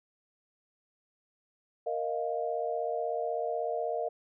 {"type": "chord", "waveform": "sine", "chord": "Bb suspended fourth", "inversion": "none", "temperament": "equal", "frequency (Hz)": [466.2, 622.3, 698.5], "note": ["Bb4", "Eb5", "F5"], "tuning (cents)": [0, 0, 0], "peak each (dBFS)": -34, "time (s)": [1.86, 4.09], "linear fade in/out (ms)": 10, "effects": []}